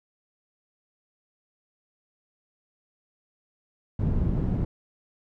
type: low-pass noise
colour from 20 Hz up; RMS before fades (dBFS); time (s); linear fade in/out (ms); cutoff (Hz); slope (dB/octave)
white; -25; 3.99-4.65; 5; 140; 12
effects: none